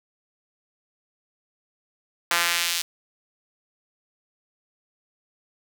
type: tone with high-pass filter sweep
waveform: sawtooth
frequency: 171.6 Hz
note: F3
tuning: 30 cents flat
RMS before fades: -24 dBFS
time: 2.31-2.82 s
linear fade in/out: 2 ms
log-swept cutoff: 1300 to 3900 Hz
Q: 1
effects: none